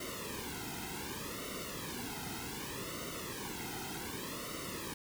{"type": "noise with flanger", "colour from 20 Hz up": "pink", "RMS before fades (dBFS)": -42, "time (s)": [0, 4.94], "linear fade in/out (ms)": 5, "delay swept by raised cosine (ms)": [1.2, 1.76], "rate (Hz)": 0.66, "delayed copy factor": -0.95, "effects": []}